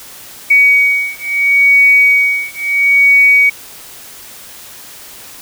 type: beating tone pair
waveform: sine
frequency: 2250 / 2250.74 Hz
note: C#7 / C#7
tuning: +25 / +26 cents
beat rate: 0.74 Hz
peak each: -10 dBFS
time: 0.5-3.5 s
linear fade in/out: 10 ms
effects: white hiss -34 dBFS RMS until 5.41 s